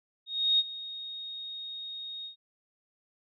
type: tone with ADSR envelope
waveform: sine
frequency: 3729 Hz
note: A#7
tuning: in tune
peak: -20 dBFS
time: 0.26-2.36 s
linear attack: 330 ms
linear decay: 36 ms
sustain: -17 dB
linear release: 110 ms
effects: none